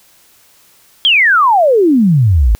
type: exponential sweep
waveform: sine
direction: down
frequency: 3322 to 49.16 Hz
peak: -6 dBFS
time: 1.05-2.55 s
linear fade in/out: 0 ms
effects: white hiss -48 dBFS RMS until 2.59 s